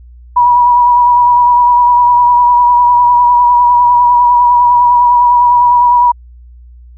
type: tone with vibrato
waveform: sine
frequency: 971 Hz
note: B5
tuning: 30 cents flat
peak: -4 dBFS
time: 0.36-6.12 s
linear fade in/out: 10 ms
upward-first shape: sine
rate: 9.9 Hz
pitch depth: 26 cents each way
effects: added 60 Hz sine -33 dBFS peak until 6.97 s